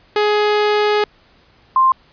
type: tone pair in turn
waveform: sawtooth / sine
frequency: 419 / 1049.7 Hz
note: G#4 / C6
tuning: +15 / +5 cents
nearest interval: octave + major third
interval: 1590 cents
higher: second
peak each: -9 dBFS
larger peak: neither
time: 0.16-1.04 / 1.76-1.92 s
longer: first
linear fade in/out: 2 ms
effects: pink hiss -52 dBFS RMS until 2.12 s + resampled to 11025 Hz